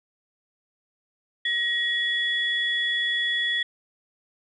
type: tone pair together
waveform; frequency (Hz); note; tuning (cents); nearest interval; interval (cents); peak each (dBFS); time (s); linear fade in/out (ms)
sine; 1899 / 3384; A#6 / G#7; +32 / +32; minor seventh; 1000; -24 / -25; 1.45-3.63; 5
effects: tanh soft clip ceiling -14 dBFS